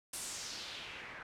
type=noise with low-pass filter sweep; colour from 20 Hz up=white; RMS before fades=-45 dBFS; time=0.13-1.23 s; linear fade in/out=5 ms; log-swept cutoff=10000 to 1600 Hz; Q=2.2; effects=none